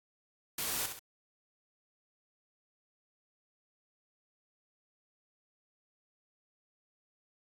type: noise with echo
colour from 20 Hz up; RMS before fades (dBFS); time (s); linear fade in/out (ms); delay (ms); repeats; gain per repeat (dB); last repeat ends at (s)
white; -35; 0.58-0.86; 5; 67; 2; -7; 0.994
effects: AAC 64 kbps